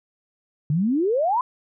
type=exponential sweep; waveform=sine; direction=up; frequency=139.9 to 1046.5 Hz; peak=-18 dBFS; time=0.7-1.41 s; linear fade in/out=2 ms; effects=none